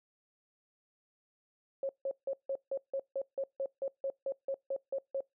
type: tone bursts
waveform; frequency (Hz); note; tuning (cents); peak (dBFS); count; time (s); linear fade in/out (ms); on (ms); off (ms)
sine; 544; C#5; -33; -31; 16; 1.83-5.206; 2; 61; 160
effects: noise-tail reverb RT60 0.2 s tail -26 dB re dry